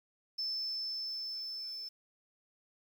sine tone with level ramp, 5274 Hz, E8, in tune, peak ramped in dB -33 to -40 dBFS, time 0.38-1.89 s, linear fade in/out 10 ms, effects 10-bit

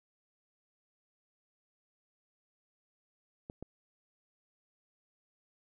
clicks, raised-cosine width 2 ms, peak -29 dBFS, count 2, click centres 3.499 / 3.626 s, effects none

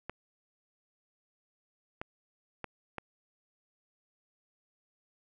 clicks, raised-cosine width 0.5 ms, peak -22 dBFS, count 4, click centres 0.096 / 2.015 / 2.643 / 2.983 s, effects none

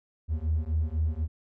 triangle beating tone pair, 76.7 / 80.7 Hz, D#2 / E2, -24 / -36 cents, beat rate 4 Hz, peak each -25 dBFS, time 0.28-1.28 s, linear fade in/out 50 ms, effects tanh soft clip ceiling -19 dBFS

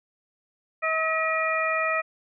harmonic tone with a mistuned harmonic, 640 Hz, D#5, 49 cents sharp, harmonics 1 / 2 / 3 / 4, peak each -28 / -27 / -28 / -29 dBFS, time 0.82-2.02 s, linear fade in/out 20 ms, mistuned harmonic 4, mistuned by -95 cents, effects none

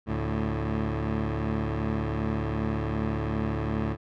15% pulse tone pair together, 72.3 / 109.78 Hz, D2 / A2, -27 / -3 cents, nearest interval perfect fifth, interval 724 cents, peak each -23 dBFS, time 0.06-3.97 s, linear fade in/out 50 ms, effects low-pass 2000 Hz 12 dB/octave

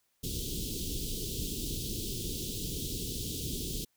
pink band-stop noise, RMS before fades -36 dBFS, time 0.23-3.85 s, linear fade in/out 10 ms, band 440 to 3100 Hz, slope 48 dB/octave, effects white hiss -75 dBFS RMS until 3.96 s

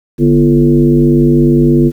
sine tone with frequency modulation, 244.9 Hz, B3, 14 cents flat, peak -5 dBFS, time 0.18-1.92 s, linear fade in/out 50 ms, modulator 97 Hz, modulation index 1.4, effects 7-bit

